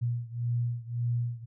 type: beating tone pair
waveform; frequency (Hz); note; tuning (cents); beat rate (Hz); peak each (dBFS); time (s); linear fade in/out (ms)
sine; 118.8 / 120.6; A#2 / B2; +33 / -41; 1.8; -30 / -32; 0.01-1.46; 20
effects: none